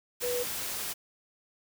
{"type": "tone in noise", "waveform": "sine", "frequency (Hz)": 490, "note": "B4", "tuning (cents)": -14, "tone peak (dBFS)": -29, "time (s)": [0.22, 0.44], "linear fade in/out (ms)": 20, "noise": "white", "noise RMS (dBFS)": -35, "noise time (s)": [0.2, 0.94], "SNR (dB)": 3, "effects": []}